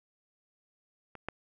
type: clicks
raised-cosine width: 0.5 ms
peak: -30 / -19 dBFS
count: 2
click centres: 1.153 / 1.286 s
effects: none